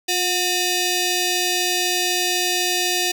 10% pulse ring-modulated tone, 1084 Hz, C#6, 39 cents flat, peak -7 dBFS, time 0.08-3.12 s, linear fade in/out 10 ms, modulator 1440 Hz, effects none

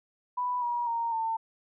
sine tone with pitch steps, 989 / 958.1 / 928.1 / 899.1 Hz, B5 / A#5 / A#5 / A5, +2 / +47 / -8 / +37 cents, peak -27 dBFS, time 0.37-1.37 s, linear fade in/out 10 ms, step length 250 ms, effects none

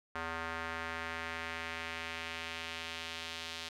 square tone with band-pass filter sweep, 82.41 Hz, E2, in tune, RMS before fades -41 dBFS, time 0.15-3.69 s, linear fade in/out 5 ms, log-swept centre 1400 to 3700 Hz, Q 1.5, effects none

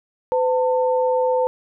sine tone pair together, 507.4 / 896 Hz, B4 / A5, +47 / +31 cents, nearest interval minor seventh, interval 984 cents, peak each -17 / -22 dBFS, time 0.32-1.47 s, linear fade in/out 0 ms, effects none

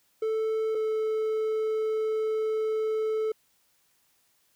triangle tone pair in turn, 440 / 436.7 Hz, A4 / A4, 0 / -13 cents, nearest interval unison, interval 13 cents, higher first, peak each -23 dBFS, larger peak neither, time 0.22-0.75 / 0.75-3.32 s, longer second, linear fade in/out 5 ms, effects white hiss -68 dBFS RMS until 4.55 s

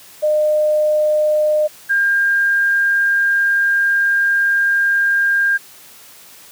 sine tone pair in turn, 608 / 1604.5 Hz, D#5 / G6, -40 / +40 cents, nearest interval octave + perfect fourth, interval 1680 cents, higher second, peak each -12 dBFS, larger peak neither, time 0.22-1.68 / 1.89-5.58 s, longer second, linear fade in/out 20 ms, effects white hiss -42 dBFS RMS until 6.51 s + high-pass 80 Hz 12 dB/octave

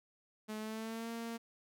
sawtooth tone with pitch glide, 215.2 to 230.6 Hz, A3 to A#3, -38 to -19 cents, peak -36 dBFS, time 0.48-1.38 s, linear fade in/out 20 ms, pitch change +119 cents, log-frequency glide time 0.58-1.1 s, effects none

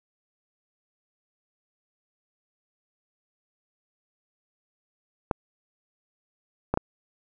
clicks, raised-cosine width 1 ms, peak -9 dBFS, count 3, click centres 5.312 / 6.74 / 6.774 s, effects none

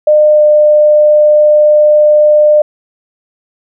sine tone with pitch glide, 605 to 601.2 Hz, D#5 to D5, -49 to +40 cents, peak -3 dBFS, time 0.07-2.62 s, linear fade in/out 5 ms, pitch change -11 cents, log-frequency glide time 0.32-0.43 s, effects none

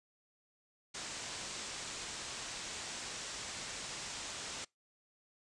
white low-pass noise, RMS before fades -44 dBFS, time 0.94-4.65 s, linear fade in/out 10 ms, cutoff 8200 Hz, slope 48 dB/octave, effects noise-tail reverb RT60 0.2 s tail -26 dB re dry + resampled to 24000 Hz

